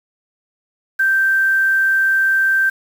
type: tone with quantisation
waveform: sine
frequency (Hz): 1565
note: G6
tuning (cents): -3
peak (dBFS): -12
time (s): 0.99-2.7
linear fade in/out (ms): 10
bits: 6
effects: none